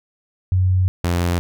sine / sawtooth tone pair in turn, 92.6 / 87.02 Hz, F#2 / F2, +2 / -6 cents, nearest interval minor second, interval 108 cents, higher first, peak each -13 dBFS, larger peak neither, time 0.52-0.88 / 1.04-1.39 s, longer first, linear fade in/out 0 ms, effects none

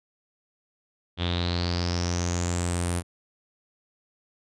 sawtooth tone with low-pass filter sweep, 87.31 Hz, F2, in tune, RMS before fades -27 dBFS, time 1.17-3.03 s, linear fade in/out 50 ms, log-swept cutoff 3400 to 9900 Hz, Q 7.9, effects none

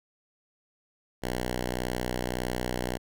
5% pulse tone, 61.74 Hz, B1, in tune, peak -18 dBFS, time 1.22-2.98 s, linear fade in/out 20 ms, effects none

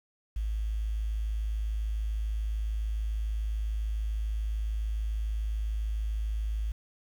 sine tone with quantisation, 53.5 Hz, A1, 48 cents flat, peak -28 dBFS, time 0.36-6.72 s, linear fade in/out 5 ms, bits 9, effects none

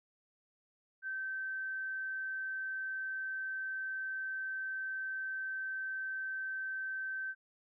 sine tone, 1547 Hz, G6, 23 cents flat, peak -36 dBFS, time 1.02-7.35 s, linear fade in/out 50 ms, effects none

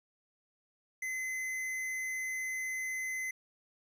sine tone with hard clipping, 2044 Hz, C7, 41 cents flat, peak -36 dBFS, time 1.02-3.31 s, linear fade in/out 5 ms, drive 12 dB, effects none

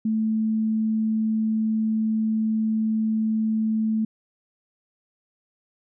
sine tone, 219.4 Hz, A3, 5 cents flat, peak -20 dBFS, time 0.05-4.05 s, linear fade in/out 5 ms, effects none

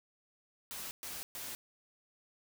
white noise bursts, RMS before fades -43 dBFS, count 3, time 0.71-1.55 s, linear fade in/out 0 ms, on 200 ms, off 120 ms, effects none

